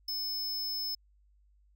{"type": "tone", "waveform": "square", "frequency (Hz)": 5220, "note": "E8", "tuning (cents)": -18, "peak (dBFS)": -33, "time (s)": [0.08, 0.95], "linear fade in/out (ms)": 5, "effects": ["added 50 Hz sine -62 dBFS peak until 1.75 s"]}